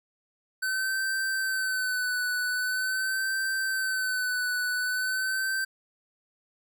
square tone with vibrato, 1521 Hz, F#6, 47 cents sharp, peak -27 dBFS, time 0.62-5.65 s, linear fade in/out 10 ms, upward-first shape sine, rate 0.44 Hz, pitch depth 39 cents each way, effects none

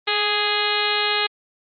harmonic tone with a mistuned harmonic, 415.3 Hz, G#4, in tune, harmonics 1 / 2 / 3 / 4 / 5 / 6 / 7 / 8 / 9 / 10, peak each -28 / -28 / -28 / -28 / -28 / -28 / -28 / -28 / -28 / -28 dBFS, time 0.07-1.27 s, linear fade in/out 10 ms, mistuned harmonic 1, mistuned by +20 cents, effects Opus 24 kbps

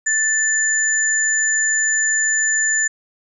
sine tone pair together, 1760 / 7047 Hz, A6 / A8, 0 / +2 cents, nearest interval 2 octaves, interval 2402 cents, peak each -18 dBFS, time 0.06-2.88 s, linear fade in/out 10 ms, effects none

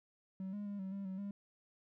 triangle tone with pitch steps, 189.9 / 205.7 / 202.5 / 190.4 / 197.8 / 188.9 / 200.8 Hz, F#3 / G#3 / G#3 / F#3 / G3 / F#3 / G3, +45 / -16 / -43 / +50 / +16 / +36 / +42 cents, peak -37 dBFS, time 0.4-1.31 s, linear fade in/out 2 ms, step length 130 ms, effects tanh soft clip ceiling -33 dBFS

